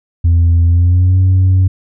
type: tone with pitch glide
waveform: sine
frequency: 84.6 to 93.33 Hz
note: E2 to F#2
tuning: +45 to +15 cents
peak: -4 dBFS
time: 0.24-1.68 s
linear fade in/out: 10 ms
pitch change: +170 cents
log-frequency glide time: 0.65-1.18 s
effects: tanh soft clip ceiling -5 dBFS